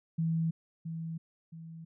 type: tone with echo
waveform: sine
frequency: 163.4 Hz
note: E3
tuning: 15 cents flat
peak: -27 dBFS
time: 0.18-0.51 s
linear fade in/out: 10 ms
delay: 670 ms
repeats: 2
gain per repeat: -8 dB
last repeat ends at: 1.85 s
effects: none

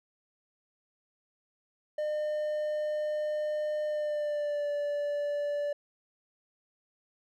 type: tone with pitch glide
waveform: triangle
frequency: 605 to 581.7 Hz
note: D#5 to D5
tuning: -49 to -17 cents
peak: -27 dBFS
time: 1.98-5.73 s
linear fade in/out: 5 ms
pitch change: -68 cents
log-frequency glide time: 3.86-4.7 s
effects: none

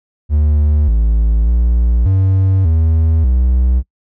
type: tone with pitch steps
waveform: triangle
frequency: 74.7 / 55.1 / 58.7 / 95.5 / 80.5 / 62.6 Hz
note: D2 / A1 / A#1 / G2 / E2 / B1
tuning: +30 / +3 / +13 / -45 / -41 / +24 cents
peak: -7 dBFS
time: 0.29-3.83 s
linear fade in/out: 50 ms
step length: 590 ms
effects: noise-tail reverb RT60 0.1 s tail -24 dB re dry

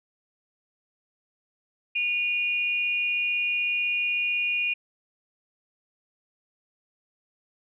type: tone pair together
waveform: sine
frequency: 2451 / 2787 Hz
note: D#7 / F7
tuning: -27 / -4 cents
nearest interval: major second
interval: 223 cents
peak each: -24 / -30 dBFS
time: 1.95-4.74 s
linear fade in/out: 10 ms
effects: none

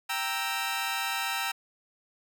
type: chord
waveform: 15% pulse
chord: E diminished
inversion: first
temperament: equal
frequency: 784 / 932.3 / 1318.5 Hz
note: G5 / Bb5 / E6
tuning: 0 / 0 / 0 cents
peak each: -27 dBFS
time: 0.09-1.52 s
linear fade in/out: 10 ms
effects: none

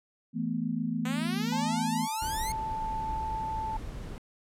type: chord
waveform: sine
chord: E suspended fourth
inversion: none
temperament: equal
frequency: 164.81 / 220 / 246.9 Hz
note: E3 / A3 / B3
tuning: 0 / 0 / 0 cents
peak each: -34 / -32 / -32 dBFS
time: 0.33-2.08 s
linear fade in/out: 50 ms
type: exponential sweep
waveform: 5% pulse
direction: up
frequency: 246.9 to 2196 Hz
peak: -24 dBFS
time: 1.05-2.52 s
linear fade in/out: 2 ms
type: tone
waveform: sine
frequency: 880 Hz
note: A5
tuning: in tune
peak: -31 dBFS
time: 1.52-3.77 s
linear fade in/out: 5 ms
type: noise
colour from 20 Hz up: brown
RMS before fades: -38 dBFS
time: 2.22-4.18 s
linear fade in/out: 0 ms
effects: low-pass 12000 Hz 12 dB/octave

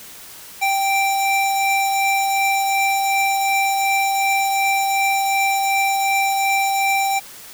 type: tone pair together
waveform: square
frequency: 783.9 / 2349 Hz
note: G5 / D7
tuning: 0 / 0 cents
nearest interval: octave + perfect fifth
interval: 1900 cents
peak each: -18 / -23 dBFS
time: 0.61-7.2 s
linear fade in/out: 20 ms
effects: white hiss -39 dBFS RMS until 7.53 s

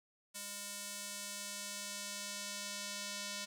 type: tone with band-pass filter sweep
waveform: square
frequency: 202.8 Hz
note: G#3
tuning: 41 cents flat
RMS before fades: -44 dBFS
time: 0.34-3.46 s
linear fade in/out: 20 ms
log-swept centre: 9200 to 5500 Hz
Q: 1
effects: none

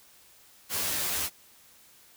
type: noise with comb filter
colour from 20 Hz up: white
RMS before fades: -30 dBFS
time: 0.69-1.3 s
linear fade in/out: 50 ms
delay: 12 ms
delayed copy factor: +0.8
effects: white hiss -57 dBFS RMS until 2.16 s

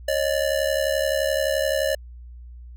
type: ring-modulated tone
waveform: square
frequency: 584 Hz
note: D5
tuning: 10 cents flat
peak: -18 dBFS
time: 0.08-1.95 s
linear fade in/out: 5 ms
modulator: 35.8 Hz
effects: added 60 Hz sine -38 dBFS peak until 2.76 s

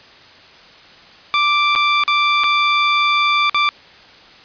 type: tone with dropouts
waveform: 20% pulse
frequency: 1174.7 Hz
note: D6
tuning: in tune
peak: -8 dBFS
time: 1.34-3.69 s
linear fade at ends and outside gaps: 0 ms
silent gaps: 1.752-1.759 / 2.037-2.079 / 2.436-2.441 / 3.496-3.545 s
effects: white hiss -43 dBFS RMS until 4.44 s + resampled to 11025 Hz

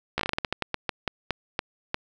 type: slowing click train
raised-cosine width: 0.3 ms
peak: -9 dBFS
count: 17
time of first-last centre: 0.18-1.944 s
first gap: 14 ms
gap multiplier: 1.24
effects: none

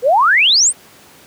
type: exponential sweep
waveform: sine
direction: up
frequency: 462.1 to 9290 Hz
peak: -8 dBFS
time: 0.02-0.73 s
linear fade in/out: 50 ms
effects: pink hiss -43 dBFS RMS until 1.26 s + high-pass 150 Hz 12 dB/octave

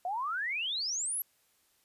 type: exponential sweep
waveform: sine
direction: up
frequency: 693 to 11970 Hz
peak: -31 dBFS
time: 0.05-1.22 s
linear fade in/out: 2 ms
effects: white hiss -70 dBFS RMS until 1.84 s + resampled to 32000 Hz

